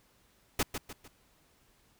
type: noise with echo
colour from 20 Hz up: pink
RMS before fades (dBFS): -28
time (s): 0.59-0.63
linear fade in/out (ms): 5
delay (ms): 150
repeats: 3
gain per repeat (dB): -8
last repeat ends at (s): 1.08
effects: pink hiss -67 dBFS RMS until 1.99 s